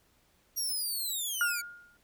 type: linear sweep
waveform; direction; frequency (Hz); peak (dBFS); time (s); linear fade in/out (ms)
10% pulse; down; 5740 to 2227; -25; 0.56-1.62; 20
type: tone with exponential decay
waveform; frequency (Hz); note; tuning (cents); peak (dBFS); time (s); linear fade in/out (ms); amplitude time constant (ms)
sine; 1421; F6; +30; -23; 1.41-1.97; 1; 120
effects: pink hiss -68 dBFS RMS until 2.03 s